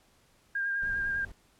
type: tone with vibrato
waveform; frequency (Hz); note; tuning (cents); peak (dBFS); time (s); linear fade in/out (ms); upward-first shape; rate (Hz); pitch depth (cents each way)
sine; 1606; G6; +41; -28; 0.55-1.25; 5; sine; 9.9; 21
type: noise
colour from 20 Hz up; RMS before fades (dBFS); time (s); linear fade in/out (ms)
brown; -44; 0.82-1.32; 5
effects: pink hiss -65 dBFS RMS until 1.59 s + low-pass 12000 Hz 12 dB/octave